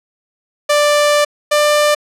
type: tone pair in turn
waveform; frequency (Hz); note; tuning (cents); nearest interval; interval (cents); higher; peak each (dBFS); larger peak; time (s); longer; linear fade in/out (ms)
sawtooth; 589 / 594.1; D5 / D5; +5 / +20; unison; 15; second; -6; neither; 0.69-1.25 / 1.51-1.95; first; 10
effects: low-pass 11000 Hz 12 dB/octave